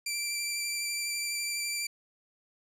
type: tone with vibrato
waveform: 15% pulse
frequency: 2349 Hz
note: D7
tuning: in tune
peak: -24 dBFS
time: 0.06-1.87 s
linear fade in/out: 5 ms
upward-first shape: square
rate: 12 Hz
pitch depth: 13 cents each way
effects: none